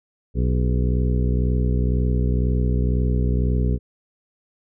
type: harmonic tone with a mistuned harmonic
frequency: 62 Hz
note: B1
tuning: 7 cents sharp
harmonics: 1 / 2 / 3 / 4 / 5 / 6 / 7 / 8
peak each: -19 / -23 / -27 / -30 / -36 / -37 / -32 / -39 dBFS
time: 0.34-3.79 s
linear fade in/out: 50 ms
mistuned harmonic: 7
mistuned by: -59 cents
effects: none